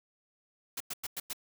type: noise bursts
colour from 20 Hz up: white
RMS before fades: -37 dBFS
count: 5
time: 0.77-1.332 s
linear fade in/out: 5 ms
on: 34 ms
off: 98 ms
effects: none